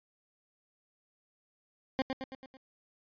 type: tone with echo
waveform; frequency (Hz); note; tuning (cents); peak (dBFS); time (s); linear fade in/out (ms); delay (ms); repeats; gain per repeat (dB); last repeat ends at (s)
20% pulse; 264.4; C4; +18; -22; 1.99-2.02; 0; 110; 5; -5; 2.57
effects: resampled to 11025 Hz